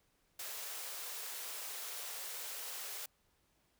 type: high-pass noise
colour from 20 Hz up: white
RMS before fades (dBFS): -44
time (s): 0.39-3.06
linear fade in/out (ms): 5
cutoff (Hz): 400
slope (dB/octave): 48
effects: pink hiss -75 dBFS RMS until 3.79 s